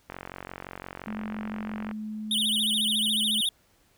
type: click train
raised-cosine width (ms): 0.5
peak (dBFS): -22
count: 84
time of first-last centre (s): 0.1-1.912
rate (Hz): 45.8
type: tone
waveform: sine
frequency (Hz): 214.7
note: A3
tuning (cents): -42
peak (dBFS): -32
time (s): 1.07-3.41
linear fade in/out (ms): 5
type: tone with vibrato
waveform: square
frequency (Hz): 3322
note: G#7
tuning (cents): 0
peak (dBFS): -24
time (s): 2.31-3.49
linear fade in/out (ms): 2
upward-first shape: sine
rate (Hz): 14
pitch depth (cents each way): 220
effects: pink hiss -64 dBFS RMS until 3.97 s